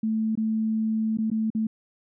sine tone with dropouts, 220 Hz, A3, in tune, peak -22 dBFS, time 0.03-1.67 s, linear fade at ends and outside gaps 5 ms, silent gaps 0.354-0.374 / 1.173-1.185 / 1.302-1.314 / 1.503-1.549 s, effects none

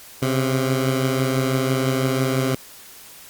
15% pulse beating tone pair, 130.81 / 136.81 Hz, C3 / C#3, 0 / -22 cents, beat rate 6 Hz, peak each -13 / -20 dBFS, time 0.22-2.55 s, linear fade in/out 5 ms, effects white hiss -43 dBFS RMS until 3.29 s + Opus 48 kbps

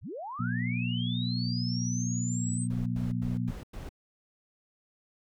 sine linear sweep, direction up, 42.44 to 8372 Hz, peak -36 dBFS, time 0.01-2.68 s, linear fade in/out 50 ms
harmonic tone, 60.1 Hz, B1, 46 cents flat, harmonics 2 / 3 / 4, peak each -31 / -33 / -34 dBFS, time 0.39-3.51 s, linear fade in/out 10 ms
brown noise bursts, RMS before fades -40 dBFS, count 5, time 2.7-3.892 s, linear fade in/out 5 ms, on 160 ms, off 98 ms
effects none

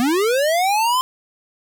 square linear sweep, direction up, 232.5 to 1046.5 Hz, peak -16 dBFS, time 0-1.01 s, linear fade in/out 0 ms, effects none

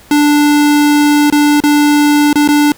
square tone with dropouts, 293.9 Hz, D4, 1 cent sharp, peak -7 dBFS, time 0.11-2.72 s, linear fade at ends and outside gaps 2 ms, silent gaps 1.301-1.324 / 1.603-1.637 / 2.33-2.356 / 2.477-2.487 s, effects pink hiss -41 dBFS RMS until 2.77 s

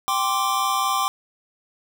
square chord, G suspended fourth, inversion none, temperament equal with one note detuned, 784 / 1046.5 / 1170.6 Hz, G5 / C6 / D6, 0 / 0 / -6 cents, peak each -27 / -25 / -24 dBFS, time 0.08-1.08 s, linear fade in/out 0 ms, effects none

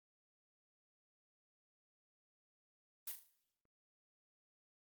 blue noise with echo, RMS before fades -44 dBFS, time 3.07-3.12 s, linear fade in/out 5 ms, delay 37 ms, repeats 5, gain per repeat -7 dB, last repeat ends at 3.305 s, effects noise-tail reverb RT60 0.8 s tail -18 dB re dry + Opus 32 kbps

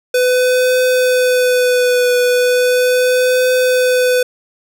square tone with vibrato, 500 Hz, B4, 21 cents sharp, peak -11 dBFS, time 0.14-4.23 s, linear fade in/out 5 ms, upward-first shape triangle, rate 0.37 Hz, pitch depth 24 cents each way, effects none

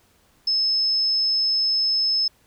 sine tone, 5210 Hz, E8, 21 cents flat, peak -18 dBFS, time 0.47-2.28 s, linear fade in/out 5 ms, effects pink hiss -60 dBFS RMS until 2.46 s

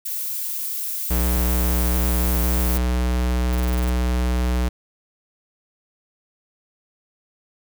violet noise, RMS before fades -27 dBFS, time 0.05-2.78 s, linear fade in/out 10 ms
square tone, 61.6 Hz, B1, 4 cents flat, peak -19 dBFS, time 1.1-4.69 s, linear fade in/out 10 ms
violet noise bursts, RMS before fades -35 dBFS, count 8, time 3.53-3.895 s, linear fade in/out 0 ms, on 22 ms, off 27 ms
effects none

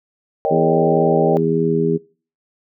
sine chord, Eb dominant seventh, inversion second, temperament equal with one note detuned, 466.2 / 558.9 / 622.3 / 784 Hz, Bb4 / Db5 / Eb5 / G5, 0 / +14 / 0 / 0 cents, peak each -21 dBFS, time 0.45-1.37 s, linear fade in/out 0 ms
harmonic tone, 81.5 Hz, E2, 19 cents flat, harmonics 2 / 3 / 4 / 5, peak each -20 / -22 / -23 / -18 dBFS, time 0.5-1.98 s, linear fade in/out 20 ms
effects noise-tail reverb RT60 0.4 s tail -24 dB re dry

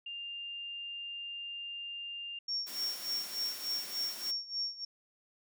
sine tone, 2800 Hz, F7, 4 cents sharp, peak -39 dBFS, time 0.06-2.39 s, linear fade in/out 5 ms
sine tone with tremolo, 5510 Hz, F8, 24 cents flat, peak -31 dBFS, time 2.48-4.85 s, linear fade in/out 5 ms, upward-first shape sine, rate 3.4 Hz, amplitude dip 85%
white high-pass noise, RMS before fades -45 dBFS, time 2.66-4.32 s, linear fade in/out 20 ms, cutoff 170 Hz, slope 48 dB/octave
effects none

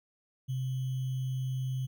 sine tone with sample-and-hold, 130 Hz, C3, 11 cents flat, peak -30 dBFS, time 0.48-1.87 s, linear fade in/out 20 ms, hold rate 3150 Hz, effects none

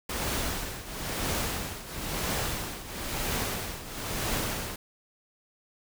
pink noise with tremolo, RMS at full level -29 dBFS, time 0.09-4.76 s, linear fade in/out 5 ms, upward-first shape triangle, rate 1 Hz, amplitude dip 80%, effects none

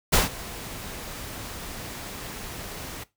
pink noise with ADSR envelope, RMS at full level -17 dBFS, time 0.12-3.04 s, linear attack 18 ms, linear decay 150 ms, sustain -20 dB, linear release 10 ms, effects noise-tail reverb RT60 0.2 s tail -18 dB re dry

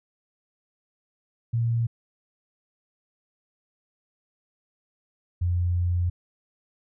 sine tone pair in turn, 116.5 / 87.99 Hz, A#2 / F2, -1 / +13 cents, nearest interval perfect fourth, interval 486 cents, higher first, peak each -21 dBFS, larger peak neither, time 1.53-1.87 / 5.41-6.1 s, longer second, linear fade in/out 10 ms, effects none

